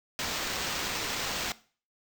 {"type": "noise with sample-and-hold", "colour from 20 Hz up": "violet", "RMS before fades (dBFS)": -33, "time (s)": [0.19, 1.52], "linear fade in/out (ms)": 0, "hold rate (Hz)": 11025, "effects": ["noise-tail reverb RT60 0.4 s tail -18 dB re dry"]}